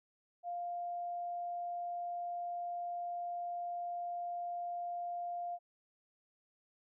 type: tone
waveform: sine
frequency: 700 Hz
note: F5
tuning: 4 cents sharp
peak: -37 dBFS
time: 0.43-5.59 s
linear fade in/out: 50 ms
effects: none